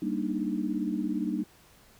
sine chord, Eb major seventh, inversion first, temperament equal, 196 / 233.1 / 293.7 / 311.1 Hz, G3 / Bb3 / D4 / Eb4, 0 / 0 / 0 / 0 cents, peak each -33 dBFS, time 0.02-1.44 s, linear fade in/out 5 ms, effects pink hiss -58 dBFS RMS until 1.99 s

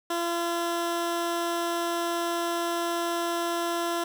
15% pulse tone, 341.2 Hz, F4, 40 cents flat, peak -20 dBFS, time 0.1-4.04 s, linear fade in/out 5 ms, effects none

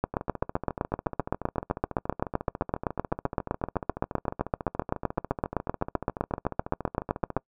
two click trains, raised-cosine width 1 ms, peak -19 / -10 dBFS, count 103 / 58, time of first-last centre 0.14-7.374 / 0.04-7.366 s, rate 14.1 / 7.78 Hz, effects noise-tail reverb RT60 0.1 s tail -24 dB re dry

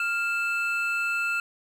triangle tone pair together, 1396.9 / 2639 Hz, F6 / E7, 0 / +1 cents, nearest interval major seventh, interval 1101 cents, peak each -25 / -26 dBFS, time 0-1.4 s, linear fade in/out 2 ms, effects none

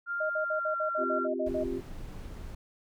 sine tone with pitch glide, 1396.9 to 1372.1 Hz, F6 to F6, 0 to -31 cents, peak -30 dBFS, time 0.06-1.28 s, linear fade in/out 50 ms, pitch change -31 cents, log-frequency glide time 0.36-0.79 s
sine tone bursts, 622.3 Hz, D#5, in tune, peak -29 dBFS, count 10, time 0.2-1.639 s, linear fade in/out 10 ms, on 98 ms, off 51 ms
sine chord, C suspended fourth, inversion none, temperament just, 261.6 / 348.8 / 392.4 Hz, C4 / F4 / G4, 0 / -2 / +2 cents, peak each -35 dBFS, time 0.97-1.82 s, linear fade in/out 50 ms
brown noise, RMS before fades -41 dBFS, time 1.46-2.55 s, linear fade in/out 5 ms
effects none

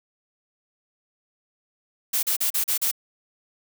blue noise bursts, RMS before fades -23 dBFS, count 6, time 2.13-2.915 s, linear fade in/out 10 ms, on 100 ms, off 37 ms, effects none

